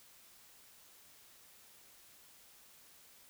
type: silence
effects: white hiss -61 dBFS RMS until 3.29 s